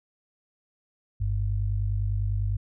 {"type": "tone pair together", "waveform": "sine", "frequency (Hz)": [50, 100], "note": ["G1", "G2"], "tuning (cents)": [35, 35], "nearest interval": "octave", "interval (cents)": 1200, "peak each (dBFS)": [-27, -26], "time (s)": [1.2, 2.57], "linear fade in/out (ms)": 10, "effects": []}